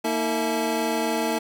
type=tone cluster; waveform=square; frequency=232.9 / 320.5 / 452.7 / 655 / 860 Hz; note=A#3 / E4 / A4 / E5 / A5; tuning=-1 / -49 / +49 / -11 / -40 cents; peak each=-30 dBFS; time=0.04-1.39 s; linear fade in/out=10 ms; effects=none